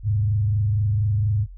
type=tone with frequency modulation; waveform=sine; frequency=103.83 Hz; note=G#2; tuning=in tune; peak=-18 dBFS; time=0.03-1.47 s; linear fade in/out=50 ms; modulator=24.2 Hz; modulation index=0.5; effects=noise-tail reverb RT60 0.1 s tail -24 dB re dry + added 44 Hz sine -37 dBFS peak until 1.57 s